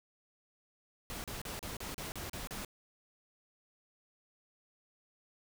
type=noise bursts; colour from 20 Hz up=pink; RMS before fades=-42 dBFS; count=9; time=1.1-2.648 s; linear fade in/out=0 ms; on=140 ms; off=36 ms; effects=none